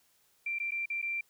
sine tone with dropouts, 2359 Hz, D7, 7 cents sharp, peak -31 dBFS, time 0.46-1.21 s, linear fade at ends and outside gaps 5 ms, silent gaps 0.587-0.599 / 0.709-0.718 / 0.858-0.9 / 1.017-1.025 s, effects white hiss -69 dBFS RMS until 1.29 s

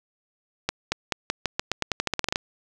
accelerating click train, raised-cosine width 0.2 ms, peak -6 dBFS, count 17, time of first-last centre 0.69-2.359 s, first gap 230 ms, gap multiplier 0.88, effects none

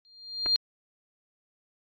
sine tone with exponential growth, 4200 Hz, C8, 6 cents sharp, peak -18 dBFS, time 0.05-0.56 s, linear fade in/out 0 ms, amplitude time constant 110 ms
clicks, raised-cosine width 0.5 ms, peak -22 dBFS, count 2, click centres 0.46 / 0.463 s
effects resampled to 11025 Hz

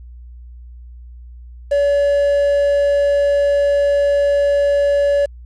triangle tone with quantisation, 570 Hz, C#5, 48 cents sharp, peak -10 dBFS, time 1.71-5.26 s, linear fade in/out 10 ms, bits 6, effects added 60 Hz sine -34 dBFS peak until 5.45 s + resampled to 22050 Hz

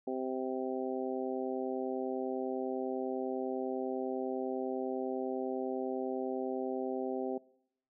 harmonic tone, 130 Hz, C3, 11 cents flat, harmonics 2 / 3 / 4 / 5 / 6, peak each -38 / -37 / -41 / -44 / -43 dBFS, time 0.07-7.38 s, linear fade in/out 5 ms, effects noise-tail reverb RT60 0.8 s tail -23 dB re dry

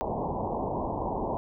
white low-pass noise, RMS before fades -31 dBFS, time 0.01-1.37 s, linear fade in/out 0 ms, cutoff 1000 Hz, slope 96 dB/octave, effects none

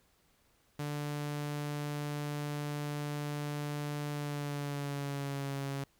sawtooth tone with pitch glide, 146.83 to 138.59 Hz, D3 to C#3, 0 to 0 cents, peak -31 dBFS, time 0.79-5.84 s, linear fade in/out 5 ms, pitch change -100 cents, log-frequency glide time 4.11-5.54 s, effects pink hiss -70 dBFS RMS until 5.99 s

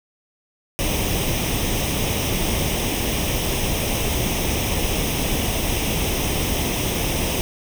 pink noise with comb filter, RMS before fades -22 dBFS, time 0.79-7.41 s, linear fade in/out 0 ms, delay 0.34 ms, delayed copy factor +0.65, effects none

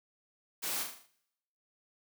white noise with echo, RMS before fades -36 dBFS, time 0.62-0.84 s, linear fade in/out 20 ms, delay 39 ms, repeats 6, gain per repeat -5 dB, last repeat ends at 1.074 s, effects noise-tail reverb RT60 0.8 s tail -20 dB re dry + high-pass 200 Hz 12 dB/octave

